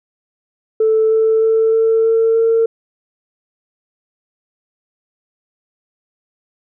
sine tone with pitch steps, 440 / 442.8 / 445.6 / 448.5 / 451.3 / 454.2 Hz, A4 / A4 / A4 / A4 / A4 / A#4, 0 / +11 / +22 / +33 / +44 / -45 cents, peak -9 dBFS, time 0.8-2.66 s, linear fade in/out 5 ms, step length 310 ms, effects tanh soft clip ceiling -6 dBFS

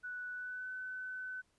sine tone with pitch glide, 1481 to 1510.4 Hz, F#6 to F#6, +1 to +35 cents, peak -40 dBFS, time 0.03-1.42 s, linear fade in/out 20 ms, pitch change +34 cents, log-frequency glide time 0.32-0.69 s, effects pink hiss -75 dBFS RMS until 1.58 s + resampled to 24000 Hz

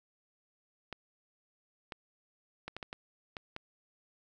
clicks, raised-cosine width 0.3 ms, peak -24 dBFS, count 8, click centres 0.927 / 1.922 / 2.68 / 2.766 / 2.828 / 2.929 / 3.368 / 3.564 s, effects none

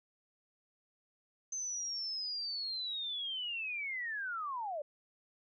sine linear sweep, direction down, 6250 to 560 Hz, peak -36 dBFS, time 1.52-4.82 s, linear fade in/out 5 ms, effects none

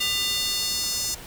square tone with high-pass filter sweep, 399.4 Hz, G4, 32 cents sharp, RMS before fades -26 dBFS, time 0-1.15 s, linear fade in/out 10 ms, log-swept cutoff 3100 to 5800 Hz, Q 2.3, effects pink hiss -41 dBFS RMS until 1.26 s

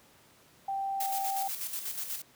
sine tone, 783 Hz, G5, 2 cents flat, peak -30 dBFS, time 0.68-1.48 s, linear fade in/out 5 ms
blue noise with tremolo, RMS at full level -35 dBFS, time 1-2.22 s, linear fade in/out 5 ms, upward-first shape square, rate 8.2 Hz, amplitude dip 50%
effects pink hiss -60 dBFS RMS until 2.35 s + high-pass 100 Hz 12 dB/octave

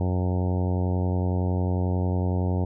harmonic tone, 91 Hz, F#2, 28 cents flat, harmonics 1 / 2 / 3 / 4 / 5 / 6 / 7 / 8 / 9 / 10, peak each -23 / -29 / -33 / -35 / -37 / -39 / -40 / -41 / -42 / -43 dBFS, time 0-2.65 s, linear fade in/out 5 ms, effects none

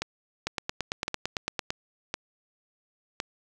two click trains, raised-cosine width 0.2 ms, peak -12 / -11 dBFS, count 4 / 12, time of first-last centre 0.02-3.201 / 0.47-1.705 s, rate 0.943 / 8.91 Hz, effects none

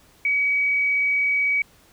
sine tone, 2269 Hz, C#7, 40 cents sharp, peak -18 dBFS, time 0.25-1.62 s, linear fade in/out 2 ms, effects pink hiss -55 dBFS RMS until 1.92 s

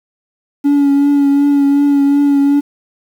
triangle tone with vibrato, 283 Hz, C#4, 36 cents sharp, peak -5 dBFS, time 0.64-2.61 s, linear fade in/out 20 ms, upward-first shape triangle, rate 2.7 Hz, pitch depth 27 cents each way, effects tanh soft clip ceiling -2 dBFS + 7-bit

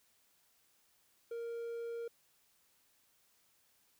triangle tone, 466.2 Hz, A#4, in tune, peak -37 dBFS, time 1.31-2.08 s, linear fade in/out 5 ms, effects white hiss -72 dBFS RMS until 3.99 s

